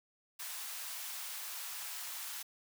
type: high-pass noise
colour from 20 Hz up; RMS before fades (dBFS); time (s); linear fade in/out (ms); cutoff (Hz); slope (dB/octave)
white; -43; 0.39-2.43; 10; 760; 24
effects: none